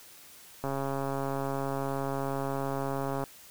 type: click train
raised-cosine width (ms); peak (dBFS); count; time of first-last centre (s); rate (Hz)
1; -19; 357; 0.64-3.239; 137
effects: white hiss -52 dBFS RMS until 3.5 s